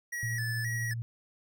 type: tone with vibrato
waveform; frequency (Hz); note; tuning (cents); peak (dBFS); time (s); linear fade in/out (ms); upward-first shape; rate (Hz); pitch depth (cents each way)
square; 1824; A#6; -38; -34; 0.12-0.94; 10; square; 1.9; 81
type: tone with tremolo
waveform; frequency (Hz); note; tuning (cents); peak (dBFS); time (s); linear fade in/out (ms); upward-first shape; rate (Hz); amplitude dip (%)
sine; 116.54; A#2; 0; -31; 0.23-1.02; 0; triangle; 12; 25
effects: none